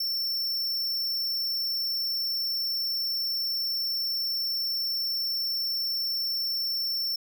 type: tone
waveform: square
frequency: 5410 Hz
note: E8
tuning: 44 cents sharp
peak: -27 dBFS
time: 0-7.16 s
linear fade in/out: 5 ms
effects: none